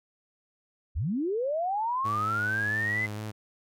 sine linear sweep, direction up, 52 to 2060 Hz, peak -26 dBFS, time 0.95-3.07 s, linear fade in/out 20 ms
sawtooth tone with vibrato, 106.3 Hz, G#2, 41 cents sharp, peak -30 dBFS, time 2.04-3.32 s, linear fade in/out 20 ms, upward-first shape square, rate 4.4 Hz, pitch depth 22 cents each way
effects none

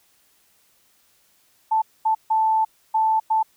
sine tone bursts at uneven times, 880 Hz, A5, in tune, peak -16 dBFS, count 5, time 1.71-1.82 / 2.05-2.15 / 2.3-2.65 / 2.94-3.2 / 3.3-3.43 s, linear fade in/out 10 ms, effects white hiss -61 dBFS RMS until 3.56 s

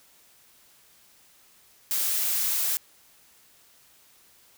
blue noise, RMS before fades -26 dBFS, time 1.91-2.77 s, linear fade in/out 0 ms, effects white hiss -58 dBFS RMS until 4.57 s

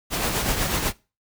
pink noise with tremolo, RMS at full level -22 dBFS, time 0.1-0.93 s, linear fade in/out 50 ms, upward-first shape triangle, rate 8.1 Hz, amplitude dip 50%, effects noise-tail reverb RT60 0.3 s tail -22 dB re dry

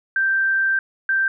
sine tone pair in turn, 1568 / 1568 Hz, G6 / G6, 0 / 0 cents, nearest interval unison, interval 0 cents, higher neither, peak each -16 dBFS, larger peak neither, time 0.16-0.79 / 1.09-1.28 s, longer first, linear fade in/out 2 ms, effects none

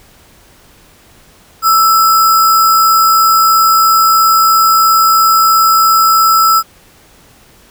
sine tone with sample-and-hold, 1318.5 Hz, E6, in tune, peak -5 dBFS, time 1.62-6.63 s, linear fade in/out 50 ms, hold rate 6300 Hz, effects pink hiss -44 dBFS RMS until 7.7 s

